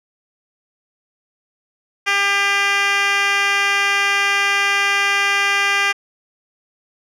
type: tone with band-pass filter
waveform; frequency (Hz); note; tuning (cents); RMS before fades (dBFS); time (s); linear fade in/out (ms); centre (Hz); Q
10% pulse; 400; G4; +35; -17; 2.06-5.93; 20; 2500; 1.2
effects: none